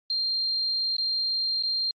sine tone with dropouts, 4186 Hz, C8, in tune, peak -24 dBFS, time 0.1-1.91 s, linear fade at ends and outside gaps 2 ms, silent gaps 0.967-0.982 / 1.626-1.634 s, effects Opus 24 kbps

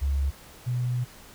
sine tone pair in turn, 69.3 / 123.48 Hz, C#2 / B2, 0 / 0 cents, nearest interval minor seventh, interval 1000 cents, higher second, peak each -22 / -24 dBFS, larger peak first, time 0.01-0.31 / 0.66-1.05 s, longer second, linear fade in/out 20 ms, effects pink hiss -49 dBFS RMS until 1.34 s

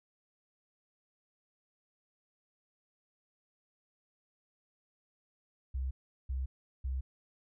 sine tone bursts, 65.41 Hz, C2, in tune, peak -32 dBFS, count 3, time 5.74-7.01 s, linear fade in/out 10 ms, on 170 ms, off 380 ms, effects none

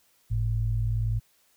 sine tone pair together, 49 / 110 Hz, G1 / A2, 0 / 0 cents, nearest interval octave + major second, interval 1400 cents, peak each -28 / -25 dBFS, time 0.3-1.2 s, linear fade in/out 20 ms, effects white hiss -65 dBFS RMS until 1.56 s

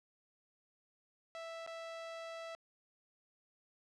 sawtooth tone with dropouts, 659.3 Hz, E5, in tune, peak -40 dBFS, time 1.35-2.55 s, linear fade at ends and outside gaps 0 ms, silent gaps 1.664-1.675 s, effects low-pass 5000 Hz 12 dB/octave

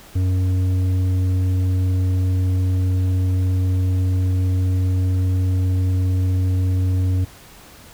sine tone with tanh clipping, 92.5 Hz, F#2, in tune, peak -17 dBFS, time 0.15-7.25 s, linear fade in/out 10 ms, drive 8 dB, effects pink hiss -44 dBFS RMS until 7.93 s

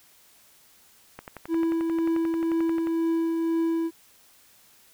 click train, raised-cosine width 0.5 ms, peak -23 dBFS, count 20, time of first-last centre 1.19-2.871 s, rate 11.3 Hz
triangle tone with tremolo, 329.6 Hz, E4, in tune, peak -19 dBFS, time 1.48-3.91 s, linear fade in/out 50 ms, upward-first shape triangle, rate 2 Hz, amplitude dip 30%
effects white hiss -57 dBFS RMS until 4.93 s

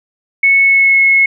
sine tone with pitch glide, 2204 to 2180 Hz, C#7 to C#7, -11 to -29 cents, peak -6 dBFS, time 0.43-1.26 s, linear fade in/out 5 ms, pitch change -18 cents, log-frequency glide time 0.62-1 s, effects none

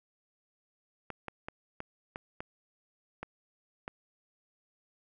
clicks, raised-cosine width 0.5 ms, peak -23 dBFS, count 8, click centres 1.103 / 1.283 / 1.485 / 1.804 / 2.159 / 2.405 / 3.23 / 3.879 s, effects none

